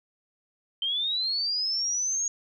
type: linear sweep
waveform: sine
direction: up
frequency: 3099 to 6645 Hz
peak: -25 dBFS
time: 0.82-2.28 s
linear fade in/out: 2 ms
effects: 11-bit